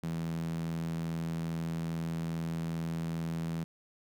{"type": "tone with high-pass filter", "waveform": "sawtooth", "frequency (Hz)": 82.41, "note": "E2", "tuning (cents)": 0, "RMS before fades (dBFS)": -35, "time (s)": [0.03, 3.64], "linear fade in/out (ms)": 0, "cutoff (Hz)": 170, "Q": 4.1, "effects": []}